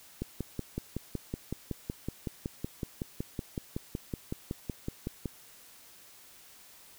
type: click train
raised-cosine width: 3 ms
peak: -20 dBFS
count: 28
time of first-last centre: 0.22-5.257 s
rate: 5.36 Hz
effects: white hiss -55 dBFS RMS until 6.98 s